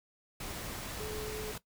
sine tone in noise, 428.9 Hz, A4, 44 cents flat, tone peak -39 dBFS, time 1-1.52 s, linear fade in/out 5 ms, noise pink, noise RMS -41 dBFS, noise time 0.4-1.58 s, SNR -1 dB, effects noise-tail reverb RT60 0.1 s tail -17 dB re dry

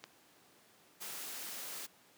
click, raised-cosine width 0.2 ms, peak -28 dBFS, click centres 0.04 s
white noise, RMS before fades -44 dBFS, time 1-1.87 s, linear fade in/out 20 ms
effects pink hiss -64 dBFS RMS until 2.17 s + high-pass 200 Hz 12 dB/octave

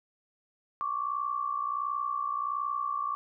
sine tone pair together, 1100 / 1161.4 Hz, C#6 / D6, -14 / -20 cents, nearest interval minor second, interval 94 cents, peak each -33 / -31 dBFS, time 0.81-3.15 s, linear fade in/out 0 ms, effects none

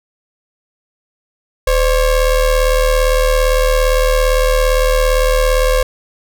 square ring-modulated tone, 275.8 Hz, C#4, 9 cents flat, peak -8 dBFS, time 1.67-5.83 s, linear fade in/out 5 ms, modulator 237 Hz, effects none

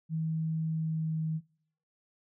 sine tone with pitch glide, 160 to 158.62 Hz, D#3 to D#3, +49 to +34 cents, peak -29 dBFS, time 0.09-1.41 s, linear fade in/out 50 ms, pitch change -15 cents, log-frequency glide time 0.67-1.23 s, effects noise-tail reverb RT60 0.6 s tail -21 dB re dry

